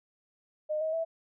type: tone with pitch steps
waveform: sine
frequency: 612 / 633.2 / 655.2 Hz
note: D#5 / D#5 / E5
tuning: -29 / +30 / -11 cents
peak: -28 dBFS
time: 0.69-1.05 s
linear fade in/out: 20 ms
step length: 120 ms
effects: none